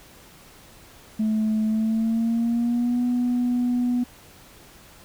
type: tone with pitch glide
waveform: sine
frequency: 217.2 to 245.2 Hz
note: A3 to B3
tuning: -22 to -12 cents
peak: -18 dBFS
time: 1.19-4.04 s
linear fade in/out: 10 ms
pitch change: +210 cents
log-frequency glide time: 1.66-3.03 s
effects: tanh soft clip ceiling -17 dBFS + pink hiss -49 dBFS RMS until 5.04 s